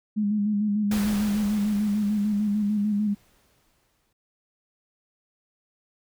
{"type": "tone with vibrato", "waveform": "sine", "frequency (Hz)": 207.7, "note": "G#3", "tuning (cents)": 0, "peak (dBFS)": -21, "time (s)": [0.16, 3.15], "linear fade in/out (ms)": 20, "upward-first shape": "square", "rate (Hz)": 6.7, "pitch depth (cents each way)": 37}
{"type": "noise with exponential decay", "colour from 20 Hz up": "pink", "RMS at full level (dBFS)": -32, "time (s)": [0.91, 4.13], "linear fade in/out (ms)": 5, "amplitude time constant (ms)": 700}
{"effects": []}